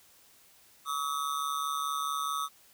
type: ring-modulated tone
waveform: square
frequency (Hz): 1208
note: D6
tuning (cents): +48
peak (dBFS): -28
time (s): 0.85-2.49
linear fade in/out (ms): 50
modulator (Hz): 72.3
effects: white hiss -60 dBFS RMS until 2.73 s